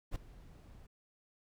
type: noise with ADSR envelope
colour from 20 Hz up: brown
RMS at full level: -35 dBFS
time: 0.11-0.87 s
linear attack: 47 ms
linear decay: 5 ms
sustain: -20 dB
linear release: 11 ms
effects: none